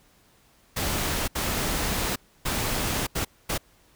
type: noise bursts at uneven times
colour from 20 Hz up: pink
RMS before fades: -27 dBFS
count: 5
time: 0.76-1.28 / 1.35-2.16 / 2.45-3.07 / 3.15-3.25 / 3.49-3.58 s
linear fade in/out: 10 ms
effects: pink hiss -60 dBFS RMS until 3.95 s